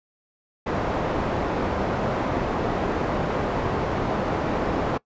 white low-pass noise, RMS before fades -25 dBFS, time 0.66-4.98 s, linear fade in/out 10 ms, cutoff 730 Hz, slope 12 dB/octave, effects noise-tail reverb RT60 0.1 s tail -21 dB re dry + resampled to 16000 Hz

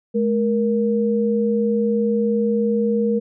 sine tone pair together, 213 / 470 Hz, G#3 / A#4, +44 / +14 cents, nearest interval octave + major second, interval 1370 cents, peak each -19 dBFS, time 0.14-3.2 s, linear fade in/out 20 ms, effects none

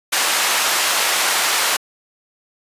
pink band-pass noise, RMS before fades -18 dBFS, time 0.12-1.77 s, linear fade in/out 10 ms, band 900 to 13000 Hz, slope 12 dB/octave, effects resampled to 32000 Hz

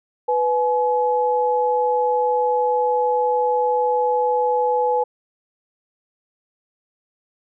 sine tone pair together, 495.5 / 849 Hz, B4 / G#5, +6 / +38 cents, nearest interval major sixth, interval 932 cents, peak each -19 dBFS, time 0.28-5.04 s, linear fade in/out 10 ms, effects none

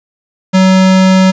square tone, 188.1 Hz, F#3, 29 cents sharp, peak -5 dBFS, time 0.53-1.32 s, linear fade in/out 20 ms, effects resampled to 16000 Hz + 7-bit

